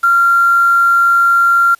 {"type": "tone with quantisation", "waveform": "sine", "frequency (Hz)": 1381, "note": "F6", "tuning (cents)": -20, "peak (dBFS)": -7, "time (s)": [0.03, 1.75], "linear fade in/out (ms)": 10, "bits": 5, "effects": ["white hiss -50 dBFS RMS until 1.79 s", "resampled to 32000 Hz"]}